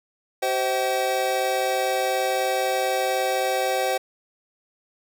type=tone cluster; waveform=square; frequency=381.7 / 521 / 640 / 764 Hz; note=G4 / C5 / D#5 / G5; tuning=-46 / -7 / +49 / -45 cents; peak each=-31 / -26 / -31 / -26 dBFS; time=0.42-3.98 s; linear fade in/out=10 ms; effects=none

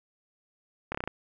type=slowing click train; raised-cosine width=0.5 ms; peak=-16 dBFS; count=6; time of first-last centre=0.92-1.076 s; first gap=26 ms; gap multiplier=1.09; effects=none

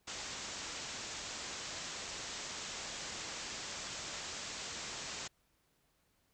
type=low-pass noise; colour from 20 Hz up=white; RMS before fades=-44 dBFS; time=0.07-5.28 s; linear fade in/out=10 ms; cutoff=7700 Hz; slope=96 dB/octave; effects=pink hiss -75 dBFS RMS until 6.33 s

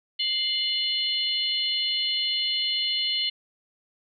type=harmonic tone with a mistuned harmonic; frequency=698.5 Hz; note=F5; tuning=in tune; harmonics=3 / 4 / 5 / 6; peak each=-35 / -26 / -32 / -28 dBFS; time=0.19-3.3 s; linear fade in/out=10 ms; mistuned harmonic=4; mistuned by=+100 cents; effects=none

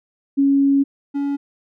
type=tone pair in turn; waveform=sine / triangle; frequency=277.2 / 282.2 Hz; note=C#4 / C#4; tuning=0 / +31 cents; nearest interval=unison; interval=31 cents; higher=second; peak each=-12 / -17 dBFS; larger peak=first; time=0.37-0.84 / 1.14-1.37 s; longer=first; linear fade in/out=20 ms; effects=none

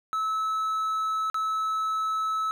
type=tone with dropouts; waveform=triangle; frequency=1300 Hz; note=E6; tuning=24 cents flat; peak=-23 dBFS; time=0.13-2.51 s; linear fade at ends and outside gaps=0 ms; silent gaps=1.3-1.344 s; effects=none

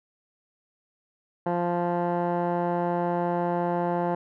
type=tone with low-pass filter; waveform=15% pulse; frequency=174.3 Hz; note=F3; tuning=3 cents flat; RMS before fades=-26 dBFS; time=1.46-4.15 s; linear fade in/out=5 ms; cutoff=1000 Hz; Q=3.6; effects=none

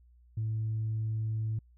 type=tone; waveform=sine; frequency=110 Hz; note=A2; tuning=in tune; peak=-28 dBFS; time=0.37-1.59 s; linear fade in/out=5 ms; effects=tanh soft clip ceiling -26 dBFS + added 60 Hz sine -57 dBFS peak until 1.77 s

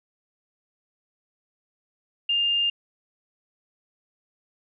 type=tone; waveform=sine; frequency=2808 Hz; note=F7; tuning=9 cents sharp; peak=-20 dBFS; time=2.29-2.7 s; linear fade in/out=5 ms; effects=none

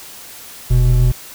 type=tone pair together; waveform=triangle; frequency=43.65 / 123.47 Hz; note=F1 / B2; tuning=0 / 0 cents; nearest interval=octave + tritone; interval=1800 cents; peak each=-10 dBFS; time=0.7-1.12 s; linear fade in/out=10 ms; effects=white hiss -36 dBFS RMS until 1.34 s

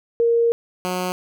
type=tone pair in turn; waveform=sine / 10% pulse; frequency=466.2 / 182.04 Hz; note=A#4 / F#3; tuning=0 / -28 cents; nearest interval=octave + major third; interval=1628 cents; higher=first; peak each=-14 dBFS; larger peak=neither; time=0.2-0.52 / 0.85-1.12 s; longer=first; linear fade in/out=0 ms; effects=none

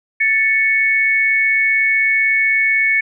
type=tone pair together; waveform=sine; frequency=1762.2 / 2216 Hz; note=A6 / C#7; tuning=+2 / -1 cents; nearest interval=major third; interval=397 cents; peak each=-18 / -13 dBFS; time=0.2-3.01 s; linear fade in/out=10 ms; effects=none

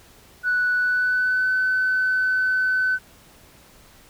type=tone with pitch glide; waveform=sine; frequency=1480 to 1513.7 Hz; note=F#6 to F#6; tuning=0 to +39 cents; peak=-17 dBFS; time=0.43-2.99 s; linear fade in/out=50 ms; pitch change=+39 cents; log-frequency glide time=0.76-1.51 s; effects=tanh soft clip ceiling -14 dBFS + pink hiss -51 dBFS RMS until 4.09 s

